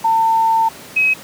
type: tone pair in turn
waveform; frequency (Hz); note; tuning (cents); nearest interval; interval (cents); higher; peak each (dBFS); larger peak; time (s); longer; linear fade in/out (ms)
sine; 900 / 2546; A5 / D#7; +39 / +39; octave + tritone; 1800; second; -11; neither; 0.04-0.69 / 0.96-1.14; first; 10
effects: pink hiss -36 dBFS RMS until 1.23 s + high-pass 150 Hz 12 dB/octave